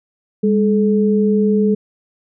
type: tone pair together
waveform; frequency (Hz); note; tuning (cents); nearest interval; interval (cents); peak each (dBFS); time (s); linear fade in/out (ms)
sine; 202.9 / 429.9; G#3 / A4; -40 / -40; octave + minor second; 1300; -13 / -16; 0.43-1.75; 10
effects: none